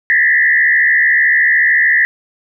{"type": "tone with frequency modulation", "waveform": "sine", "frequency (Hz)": 1864.7, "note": "A#6", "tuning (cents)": 0, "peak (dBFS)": -8, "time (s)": [0.1, 2.05], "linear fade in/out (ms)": 0, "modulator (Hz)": 73.6, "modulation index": 1.8, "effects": []}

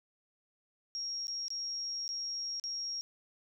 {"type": "tone with dropouts", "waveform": "sine", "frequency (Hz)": 5588, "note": "F8", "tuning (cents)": 0, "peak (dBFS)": -35, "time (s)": [0.95, 3.01], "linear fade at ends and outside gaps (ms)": 0, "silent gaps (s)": [[1.27, 1.281], [1.482, 1.504], [2.079, 2.09], [2.598, 2.639]], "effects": []}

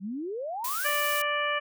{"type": "exponential sweep", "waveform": "sine", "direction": "up", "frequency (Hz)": [180, 1974], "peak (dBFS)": -31, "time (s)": [0, 0.92], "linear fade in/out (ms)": 50}
{"type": "noise", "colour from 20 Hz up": "blue", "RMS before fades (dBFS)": -33, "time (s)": [0.64, 1.22], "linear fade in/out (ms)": 5}
{"type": "harmonic tone", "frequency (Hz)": 587.3, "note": "D5", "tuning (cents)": 0, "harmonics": [1, 2, 3, 4, 5], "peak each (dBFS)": [-32, -30, -31, -33, -35], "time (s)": [0.84, 1.6], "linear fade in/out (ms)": 20}
{"effects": []}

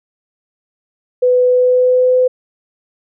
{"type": "tone with pitch glide", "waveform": "sine", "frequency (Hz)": [499, 506.8], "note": ["B4", "B4"], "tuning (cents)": [18, 45], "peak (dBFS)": -8, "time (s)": [1.22, 2.28], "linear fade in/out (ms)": 10, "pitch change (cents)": 27, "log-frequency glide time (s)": [1.48, 2.16], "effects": []}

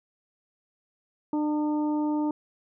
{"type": "harmonic tone with a mistuned harmonic", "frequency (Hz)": 300, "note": "D4", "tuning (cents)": 37, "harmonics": [1, 2, 3, 4], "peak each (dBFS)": [-24, -38, -34, -47], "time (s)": [1.33, 2.31], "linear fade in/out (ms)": 2, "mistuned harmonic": 4, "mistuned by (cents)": 19, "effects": []}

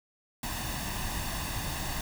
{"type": "noise with comb filter", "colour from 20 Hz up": "pink", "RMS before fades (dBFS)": -34, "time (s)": [0.43, 2.01], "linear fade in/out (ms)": 2, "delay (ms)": 1.1, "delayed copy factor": 0.6, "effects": []}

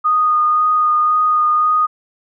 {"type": "tone with vibrato", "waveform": "sine", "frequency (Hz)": 1233, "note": "D#6", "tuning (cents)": -16, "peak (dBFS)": -11, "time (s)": [0.04, 1.87], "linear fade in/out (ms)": 20, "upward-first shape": "sine", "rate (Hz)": 1.9, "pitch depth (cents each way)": 12, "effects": []}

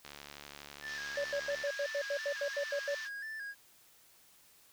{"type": "click train", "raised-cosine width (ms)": 0.2, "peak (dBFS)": -29, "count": 115, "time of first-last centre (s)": [0.05, 1.629], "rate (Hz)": 72.2}
{"type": "tone with vibrato", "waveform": "triangle", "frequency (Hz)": 1701, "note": "G#6", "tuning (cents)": 41, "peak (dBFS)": -38, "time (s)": [0.81, 3.55], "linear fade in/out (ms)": 50, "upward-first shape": "square", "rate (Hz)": 2.9, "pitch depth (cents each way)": 63}
{"type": "band-pass noise", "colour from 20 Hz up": "white", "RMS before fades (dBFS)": -48, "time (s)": [0.85, 3.1], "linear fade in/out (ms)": 50, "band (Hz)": [1000, 6100], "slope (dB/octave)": 48}
{"type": "tone bursts", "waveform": "triangle", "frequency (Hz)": 570, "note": "C#5", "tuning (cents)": 48, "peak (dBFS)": -30, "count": 12, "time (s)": [1.17, 2.948], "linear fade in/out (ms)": 5, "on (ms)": 73, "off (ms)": 82}
{"effects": ["white hiss -63 dBFS RMS until 4.72 s"]}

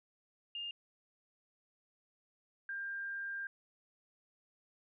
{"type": "tone pair in turn", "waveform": "sine", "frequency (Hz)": [2817, 1595.7], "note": ["F7", "G6"], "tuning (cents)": [14, 30], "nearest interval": "minor seventh", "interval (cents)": 984, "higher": "first", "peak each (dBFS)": [-39, -38], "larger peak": "second", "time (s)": [[0.55, 0.71], [2.69, 3.47]], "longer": "second", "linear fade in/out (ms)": 2, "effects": []}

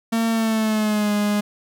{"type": "tone with pitch glide", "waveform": "45% pulse", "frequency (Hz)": [227.3, 207.2], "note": ["A#3", "G#3"], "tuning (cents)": [-43, -4], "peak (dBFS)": -18, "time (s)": [0.12, 1.41], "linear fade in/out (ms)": 10, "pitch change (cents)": -161, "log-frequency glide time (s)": [0.29, 1.12], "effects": []}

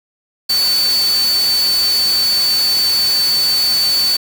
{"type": "tone in noise", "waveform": "sine", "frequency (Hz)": 4503, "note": "C#8", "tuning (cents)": 26, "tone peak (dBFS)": -12, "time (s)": [0.49, 4.17], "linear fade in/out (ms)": 10, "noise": "white", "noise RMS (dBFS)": -23, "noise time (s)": [0.49, 4.17], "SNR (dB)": 8, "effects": []}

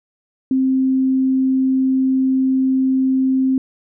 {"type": "tone", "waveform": "sine", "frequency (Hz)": 262.8, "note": "C4", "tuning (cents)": 8, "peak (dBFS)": -13, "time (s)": [0.51, 3.58], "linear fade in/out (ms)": 2, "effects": []}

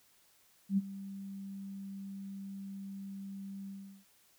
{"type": "tone with ADSR envelope", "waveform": "sine", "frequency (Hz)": 196, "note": "G3", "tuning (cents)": 0, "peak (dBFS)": -24, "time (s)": [0.69, 4.05], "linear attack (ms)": 85, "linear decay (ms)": 32, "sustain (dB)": -17, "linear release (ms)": 370, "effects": ["white hiss -67 dBFS RMS until 4.38 s"]}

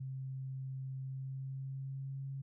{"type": "tone with pitch glide", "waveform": "sine", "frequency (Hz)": [132.6, 136.09], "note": ["C3", "C#3"], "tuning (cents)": [23, -32], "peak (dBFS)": -39, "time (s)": [0, 2.42], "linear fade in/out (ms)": 10, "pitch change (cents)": 45, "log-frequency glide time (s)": [1, 2.27], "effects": []}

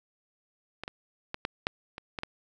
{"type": "clicks", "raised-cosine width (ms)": 0.3, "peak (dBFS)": [-20, -20, -17, -13, -10, -23, -18, -17], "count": 8, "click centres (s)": [0.836, 0.879, 1.344, 1.451, 1.669, 1.981, 2.188, 2.234], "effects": []}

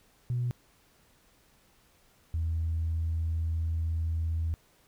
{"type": "tone pair in turn", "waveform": "sine", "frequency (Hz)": [122.2, 81.56], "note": ["B2", "E2"], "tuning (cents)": [-18, -18], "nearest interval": "perfect fifth", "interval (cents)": 700, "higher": "first", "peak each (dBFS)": -26, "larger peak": "neither", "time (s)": [[0.3, 0.51], [2.34, 4.54]], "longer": "second", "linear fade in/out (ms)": 0, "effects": ["tanh soft clip ceiling -23 dBFS", "pink hiss -64 dBFS RMS until 4.87 s"]}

